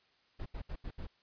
brown noise bursts at uneven times, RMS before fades -40 dBFS, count 5, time 0.39-0.46 / 0.54-0.62 / 0.69-0.76 / 0.84-0.91 / 0.98-1.07 s, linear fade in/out 10 ms, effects white hiss -70 dBFS RMS until 1.22 s + resampled to 11025 Hz

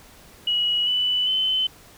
sine tone with pitch steps, 2915 / 2981 / 3049 Hz, F#7 / F#7 / G7, -26 / +12 / -49 cents, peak -19 dBFS, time 0.47-1.67 s, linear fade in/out 5 ms, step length 400 ms, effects pink hiss -49 dBFS RMS until 1.97 s

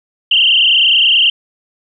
sine tone with frequency modulation, 2960 Hz, F#7, in tune, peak -7 dBFS, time 0.31-1.3 s, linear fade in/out 5 ms, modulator 29.3 Hz, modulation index 7.2, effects none

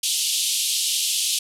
pink band-pass noise, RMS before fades -23 dBFS, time 0.03-1.39 s, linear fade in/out 5 ms, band 2900 to 12000 Hz, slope 48 dB/octave, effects none

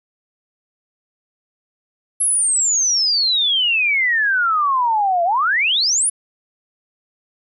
sine exponential two-way sweep, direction down then up, 11175 to 669 to 10470 Hz, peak -14 dBFS, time 2.2-6.1 s, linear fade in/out 10 ms, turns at 5.24 s, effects none

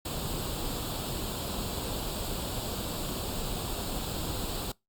pink noise with comb filter, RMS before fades -34 dBFS, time 0.05-4.72 s, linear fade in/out 5 ms, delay 0.25 ms, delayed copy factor +0.7, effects noise-tail reverb RT60 0.2 s tail -25 dB re dry + Opus 48 kbps

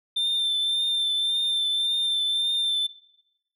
sine tone with vibrato, 3574 Hz, A7, 26 cents sharp, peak -19 dBFS, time 0.16-2.87 s, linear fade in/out 10 ms, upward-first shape triangle, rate 1.8 Hz, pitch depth 28 cents each way, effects noise-tail reverb RT60 0.8 s tail -19 dB re dry + tanh soft clip ceiling -21 dBFS

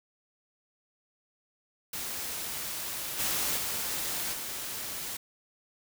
white noise with level steps, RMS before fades -36 / -30 / -33 / -37 dBFS, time 1.93-5.17 s, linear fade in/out 5 ms, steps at 3.18 / 3.56 / 4.32 s, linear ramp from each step 20 ms, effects none

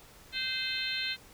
harmonic tone, 518 Hz, C5, 17 cents flat, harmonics 3 / 4 / 5 / 6 / 7 / 8, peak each -39 / -39 / -38 / -39 / -38 / -36 dBFS, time 0.32-1.17 s, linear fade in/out 50 ms, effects pink hiss -55 dBFS RMS until 1.33 s

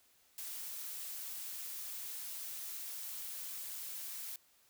blue noise, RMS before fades -44 dBFS, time 0.38-4.36 s, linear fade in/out 2 ms, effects white hiss -69 dBFS RMS until 4.69 s

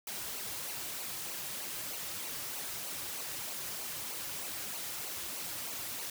white noise with flanger, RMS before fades -40 dBFS, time 0.07-6.1 s, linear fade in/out 2 ms, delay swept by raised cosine 0.56 to 4.56 ms, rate 3.2 Hz, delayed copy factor -0.6, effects none

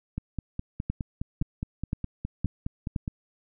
two click trains, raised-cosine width 5 ms, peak -18 / -15 dBFS, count 15 / 5, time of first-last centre 0.18-3.079 / 0.9-2.962 s, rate 4.83 / 1.94 Hz, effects none

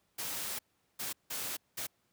white noise bursts at uneven times, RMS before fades -38 dBFS, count 4, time 0.18-0.59 / 0.99-1.13 / 1.3-1.57 / 1.77-1.87 s, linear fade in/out 10 ms, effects pink hiss -75 dBFS RMS until 2.12 s + high-pass 80 Hz 12 dB/octave

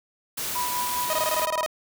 white noise, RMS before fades -30 dBFS, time 0.37-1.46 s, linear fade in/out 10 ms
sine tone with tremolo, 984 Hz, B5, 7 cents flat, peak -25 dBFS, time 0.55-1.64 s, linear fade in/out 10 ms, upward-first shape triangle, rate 5 Hz, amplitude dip 45%
sawtooth tone bursts, 625 Hz, D#5, 8 cents sharp, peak -20 dBFS, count 11, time 1.1-1.662 s, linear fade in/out 0 ms, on 32 ms, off 21 ms
effects none

